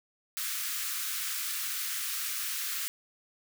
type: high-pass noise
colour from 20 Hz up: white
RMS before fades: -34 dBFS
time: 0.37-2.88 s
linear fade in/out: 0 ms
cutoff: 1200 Hz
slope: 48 dB/octave
effects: none